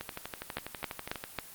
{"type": "two click trains", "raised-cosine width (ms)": 0.3, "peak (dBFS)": [-15, -20], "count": [4, 16], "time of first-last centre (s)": [[0.57, 1.387], [0.01, 1.24]], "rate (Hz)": [3.67, 12.2], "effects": ["white hiss -49 dBFS RMS until 1.54 s", "Opus 24 kbps"]}